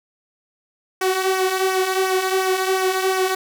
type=tone with flanger; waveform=sawtooth; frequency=377 Hz; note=F#4; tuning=32 cents sharp; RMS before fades=-20 dBFS; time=1.01-3.35 s; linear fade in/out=5 ms; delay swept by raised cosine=0.24 to 3.04 ms; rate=2.8 Hz; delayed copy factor=-0.55; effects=none